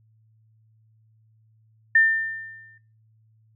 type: tone with exponential decay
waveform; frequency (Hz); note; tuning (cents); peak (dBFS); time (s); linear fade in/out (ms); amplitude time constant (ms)
sine; 1800; A6; +39; -12; 1.95-2.78; 5; 180
effects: noise-tail reverb RT60 0.4 s tail -20 dB re dry + added 110 Hz sine -57 dBFS peak until 3.55 s